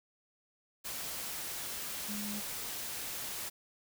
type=tone in noise; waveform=sine; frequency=207.7 Hz; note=G#3; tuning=in tune; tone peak=-39 dBFS; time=2.08-2.41 s; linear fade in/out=20 ms; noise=white; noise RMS=-40 dBFS; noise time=0.84-3.5 s; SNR=-2 dB; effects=none